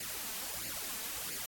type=noise with flanger; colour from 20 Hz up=white; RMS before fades=-40 dBFS; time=0-1.46 s; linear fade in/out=5 ms; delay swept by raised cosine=0.42 to 4.62 ms; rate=1.5 Hz; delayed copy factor=+0.7; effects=AAC 64 kbps